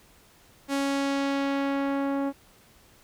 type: tone with low-pass filter sweep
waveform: sawtooth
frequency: 277.2 Hz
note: C#4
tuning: in tune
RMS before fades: -27 dBFS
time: 0.68-2.33 s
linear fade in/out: 50 ms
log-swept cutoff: 12000 to 970 Hz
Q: 0.71
effects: pink hiss -57 dBFS RMS until 3.03 s